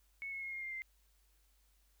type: tone with pitch steps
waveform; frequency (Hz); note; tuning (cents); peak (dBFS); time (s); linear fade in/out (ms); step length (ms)
sine; 2204 / 2180 / 2156 / 2133 / 2109 / 2086; C#7 / C#7 / C#7 / C7 / C7 / C7; -11 / -29 / -49 / +33 / +13 / -6; -40; 0.22-0.82; 0; 100
effects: added 50 Hz sine -69 dBFS peak until 2 s + white hiss -75 dBFS RMS until 2 s